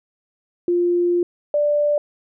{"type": "tone pair in turn", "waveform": "sine", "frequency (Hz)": [350, 588.6], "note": ["F4", "D5"], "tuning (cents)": [4, 4], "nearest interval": "major sixth", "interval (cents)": 900, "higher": "second", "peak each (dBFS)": -15, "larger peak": "neither", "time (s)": [[0.68, 1.23], [1.54, 1.98]], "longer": "first", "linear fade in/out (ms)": 2, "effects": []}